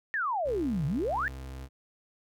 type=exponential two-way sweep; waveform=sine; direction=down then up; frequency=1864.7 to 133.9 to 1864.7 Hz; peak=-27 dBFS; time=0.14-1.28 s; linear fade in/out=0 ms; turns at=0.86 s
type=tone with pitch glide; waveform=35% pulse; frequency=65.41 to 65.9 Hz; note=C2 to C2; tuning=0 to +13 cents; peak=-37 dBFS; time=0.44-1.69 s; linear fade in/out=50 ms; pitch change=+13 cents; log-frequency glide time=0.56-0.65 s
effects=none